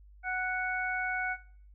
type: harmonic tone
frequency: 740 Hz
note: F#5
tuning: in tune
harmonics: 1 / 2 / 3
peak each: -35 / -33 / -37 dBFS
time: 0.23-1.37 s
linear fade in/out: 50 ms
effects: noise-tail reverb RT60 0.5 s tail -18 dB re dry + added 50 Hz sine -52 dBFS peak until 1.74 s